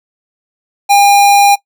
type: tone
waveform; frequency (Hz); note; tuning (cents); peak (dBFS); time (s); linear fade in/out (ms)
square; 807; G#5; -50; -5; 0.89-1.56; 20
effects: noise-tail reverb RT60 0.1 s tail -20 dB re dry